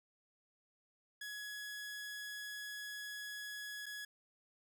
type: tone with dropouts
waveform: sawtooth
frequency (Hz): 1681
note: G#6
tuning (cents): +20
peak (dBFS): -40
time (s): 1.21-4.05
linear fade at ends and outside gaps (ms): 5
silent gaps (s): 3.859-3.863
effects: none